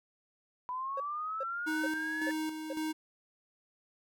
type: linear sweep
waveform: sine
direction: up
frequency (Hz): 987.8 to 1746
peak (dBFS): -34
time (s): 0.69-2.31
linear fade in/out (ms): 0
type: tone bursts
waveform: triangle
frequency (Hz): 539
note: C#5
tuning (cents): -49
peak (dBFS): -33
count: 5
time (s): 0.97-2.73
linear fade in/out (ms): 5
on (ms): 32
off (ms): 400
type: tone with tremolo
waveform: square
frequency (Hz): 312.8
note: D#4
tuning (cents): +9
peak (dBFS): -33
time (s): 1.66-2.93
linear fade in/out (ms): 20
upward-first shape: square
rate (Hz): 1.8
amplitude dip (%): 50
effects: none